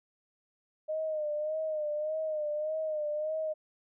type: tone with vibrato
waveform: sine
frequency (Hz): 614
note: D#5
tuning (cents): -23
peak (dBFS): -30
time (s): 0.88-3.54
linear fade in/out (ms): 20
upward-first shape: sine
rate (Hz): 1.7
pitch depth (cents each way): 53
effects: none